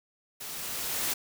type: noise with level ramp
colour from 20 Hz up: white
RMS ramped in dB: -40 to -29 dBFS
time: 0.4-1.14 s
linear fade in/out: 10 ms
effects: none